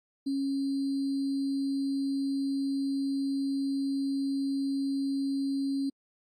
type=tone with sample-and-hold; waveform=sine; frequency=274.5 Hz; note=C#4; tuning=17 cents flat; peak=-27 dBFS; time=0.26-5.9 s; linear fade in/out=10 ms; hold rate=4410 Hz; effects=low-pass 7000 Hz 12 dB/octave + AAC 64 kbps